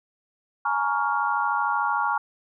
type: chord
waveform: sine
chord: Bb minor seventh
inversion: third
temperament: just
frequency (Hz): 839.1 / 932.3 / 1118.8 / 1398.5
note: Ab5 / Bb5 / Db6 / F6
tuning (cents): +18 / 0 / +16 / +2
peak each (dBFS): -27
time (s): 0.65-2.18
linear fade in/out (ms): 5
effects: none